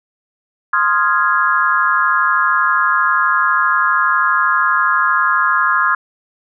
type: chord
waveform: sine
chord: F minor seventh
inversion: second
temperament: equal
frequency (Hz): 1046.5 / 1244.5 / 1396.9 / 1661.2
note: C6 / Eb6 / F6 / Ab6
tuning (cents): 0 / 0 / 0 / 0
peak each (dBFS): -17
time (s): 0.73-5.95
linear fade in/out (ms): 5
effects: none